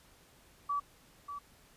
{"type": "tone with echo", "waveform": "sine", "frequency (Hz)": 1148, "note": "D6", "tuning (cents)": -40, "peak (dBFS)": -30, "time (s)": [0.69, 0.8], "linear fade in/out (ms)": 10, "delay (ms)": 590, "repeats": 1, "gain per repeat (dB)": -9, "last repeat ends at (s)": 1.39, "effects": ["pink hiss -62 dBFS RMS until 1.76 s", "resampled to 32000 Hz"]}